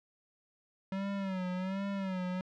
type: tone with vibrato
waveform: square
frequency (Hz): 190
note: F#3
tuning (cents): +46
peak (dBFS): -34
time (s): 0.92-2.41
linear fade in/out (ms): 2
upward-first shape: sine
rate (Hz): 1.3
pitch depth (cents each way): 81
effects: low-pass 3000 Hz 12 dB/octave